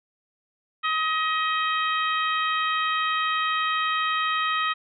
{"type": "harmonic tone", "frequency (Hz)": 632, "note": "D#5", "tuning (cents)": 27, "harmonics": [2, 3, 4, 5, 6], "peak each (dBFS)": [-24, -29, -32, -32, -35], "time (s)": [0.83, 4.74], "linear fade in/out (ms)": 20, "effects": []}